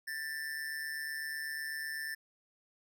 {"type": "tone with amplitude modulation", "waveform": "square", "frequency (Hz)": 1773, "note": "A6", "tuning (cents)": 13, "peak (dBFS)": -35, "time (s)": [0.07, 2.15], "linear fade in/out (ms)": 10, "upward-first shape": "sine", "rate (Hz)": 148, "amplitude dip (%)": 60, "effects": []}